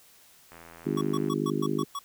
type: click train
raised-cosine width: 0.5 ms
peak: -32 dBFS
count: 65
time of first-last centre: 0.52-1.286 s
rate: 83.6 Hz
type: harmonic tone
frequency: 50.9 Hz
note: G#1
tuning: 34 cents flat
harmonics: 3 / 4 / 5 / 6 / 7 / 8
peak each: -33 / -35 / -32 / -32 / -32 / -34 dBFS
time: 0.85-1.85 s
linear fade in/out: 20 ms
type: tone bursts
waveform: square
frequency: 1124 Hz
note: C#6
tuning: 24 cents sharp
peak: -32 dBFS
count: 7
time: 0.97-1.991 s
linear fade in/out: 5 ms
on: 43 ms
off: 120 ms
effects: white hiss -57 dBFS RMS until 2.04 s